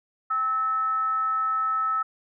sine tone with frequency modulation, 1300 Hz, E6, 24 cents flat, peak -22 dBFS, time 0.3-2.03 s, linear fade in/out 10 ms, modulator 514 Hz, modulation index 0.21, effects none

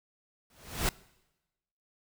pink noise with exponential growth, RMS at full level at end -26 dBFS, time 0.5-0.89 s, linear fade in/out 2 ms, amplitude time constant 84 ms, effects noise-tail reverb RT60 1.0 s tail -22 dB re dry

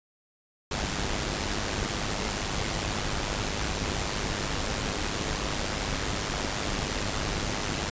pink noise with amplitude modulation, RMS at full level -27 dBFS, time 0.71-7.9 s, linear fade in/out 5 ms, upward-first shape sine, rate 102 Hz, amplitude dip 60%, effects resampled to 16000 Hz

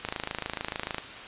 click train, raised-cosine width 0.3 ms, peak -14 dBFS, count 26, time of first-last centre 0.05-0.983 s, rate 26.8 Hz, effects white hiss -41 dBFS RMS until 1.27 s + resampled to 8000 Hz

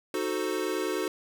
square chord, D# diminished seventh, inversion none, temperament equal, 311.1 / 370 / 440 / 523.3 Hz, D#4 / F#4 / A4 / C5, 0 / 0 / 0 / 0 cents, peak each -35 / -32 / -34 / -38 dBFS, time 0.14-1.08 s, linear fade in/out 2 ms, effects none

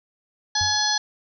harmonic tone, 846 Hz, G#5, 32 cents sharp, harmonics 1 / 2 / 4 / 5 / 6 / 7, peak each -27 / -27 / -29 / -24 / -29 / -27 dBFS, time 0.55-0.98 s, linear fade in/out 5 ms
sine tone with exponential decay, 91.5 Hz, F#2, 19 cents flat, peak -25 dBFS, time 0.61-0.88 s, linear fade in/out 0 ms, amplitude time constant 57 ms
effects none

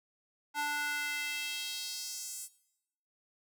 square tone with high-pass filter sweep, 293.7 Hz, D4, in tune, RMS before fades -37 dBFS, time 0.54-2.49 s, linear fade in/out 50 ms, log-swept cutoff 1000 to 8500 Hz, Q 2.1, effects noise-tail reverb RT60 0.8 s tail -18 dB re dry

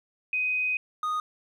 sine / triangle tone pair in turn, 2506 / 1239 Hz, D#7 / D#6, +12 / -8 cents, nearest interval octave, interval 1220 cents, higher first, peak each -24 dBFS, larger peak neither, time 0.33-0.77 / 1.03-1.2 s, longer first, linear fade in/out 2 ms, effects 11-bit

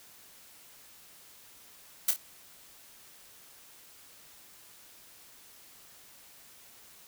blue noise with echo, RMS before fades -24 dBFS, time 2.08-2.11 s, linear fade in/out 5 ms, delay 27 ms, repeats 2, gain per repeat -8 dB, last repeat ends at 2.164 s, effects white hiss -55 dBFS RMS until 7.07 s

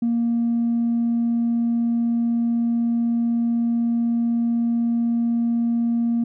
triangle tone with tanh clipping, 234 Hz, A#3, 7 cents sharp, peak -18 dBFS, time 0.02-6.24 s, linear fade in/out 5 ms, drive 5 dB, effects none

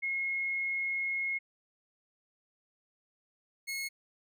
sine / sawtooth tone pair in turn, 2162 / 2172 Hz, C#7 / C#7, -44 / -36 cents, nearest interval unison, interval 8 cents, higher second, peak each -30 / -31 dBFS, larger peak first, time 0.02-1.39 / 3.67-3.89 s, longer first, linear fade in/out 20 ms, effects none

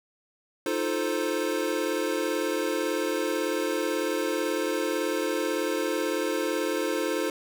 square chord, F dominant seventh, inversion third, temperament equal, 311.1 / 349.2 / 440 / 523.3 Hz, Eb4 / F4 / A4 / C5, 0 / 0 / 0 / 0 cents, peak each -32 dBFS, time 0.66-7.3 s, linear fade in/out 2 ms, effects none

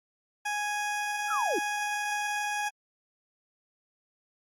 20% pulse tone, 830.6 Hz, G#5, in tune, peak -24 dBFS, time 0.45-2.69 s, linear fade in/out 10 ms
sine linear sweep, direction down, 1403 to 285.9 Hz, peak -27 dBFS, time 1.3-1.59 s, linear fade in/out 5 ms
effects low-pass 11000 Hz 12 dB/octave + AAC 48 kbps

